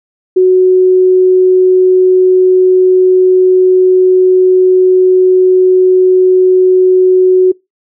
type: tone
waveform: sine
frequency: 370 Hz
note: F#4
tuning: in tune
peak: -3 dBFS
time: 0.36-7.52 s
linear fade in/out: 10 ms
effects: noise-tail reverb RT60 0.2 s tail -24 dB re dry